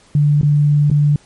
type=tone with dropouts; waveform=sine; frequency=146.83 Hz; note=D3; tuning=in tune; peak=-9 dBFS; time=0.15-1.16 s; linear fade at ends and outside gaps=2 ms; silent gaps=0.413-0.43 / 0.901-0.913 s; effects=pink hiss -49 dBFS RMS until 1.25 s + MP3 48 kbps